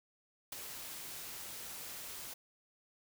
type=noise with ADSR envelope; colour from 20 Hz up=white; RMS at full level=-40 dBFS; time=0.52-2.34 s; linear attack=5 ms; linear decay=13 ms; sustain=-6 dB; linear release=8 ms; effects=none